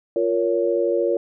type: chord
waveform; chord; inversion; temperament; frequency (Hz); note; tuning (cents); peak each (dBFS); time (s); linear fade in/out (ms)
sine; Bb minor; second; just; 349.6 / 466.2 / 559.4; F4 / Bb4 / Db5; +2 / 0 / +16; -22; 0.16-1.17; 2
effects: none